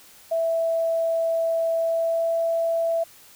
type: tone with pitch glide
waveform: sine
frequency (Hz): 659.3 to 663.9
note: E5 to E5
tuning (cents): 0 to +12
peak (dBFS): -20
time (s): 0.31-3.04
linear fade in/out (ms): 10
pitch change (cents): +12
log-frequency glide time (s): 1.78-2.33
effects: white hiss -50 dBFS RMS until 3.35 s